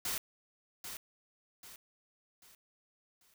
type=noise with echo; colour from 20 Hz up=white; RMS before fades=-36 dBFS; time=0.05-0.18 s; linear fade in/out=2 ms; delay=790 ms; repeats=4; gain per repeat=-8 dB; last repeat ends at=3.34 s; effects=none